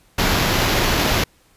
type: noise with sample-and-hold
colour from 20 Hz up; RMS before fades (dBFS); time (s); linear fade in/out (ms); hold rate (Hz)
pink; -18; 0.18-1.24; 5; 8820
effects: pink hiss -56 dBFS RMS until 1.56 s + resampled to 32000 Hz